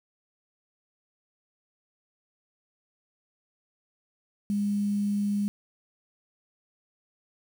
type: tone with quantisation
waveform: sine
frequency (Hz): 203.9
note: G#3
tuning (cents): -32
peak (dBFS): -24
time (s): 4.5-5.48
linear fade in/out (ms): 0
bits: 8
effects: none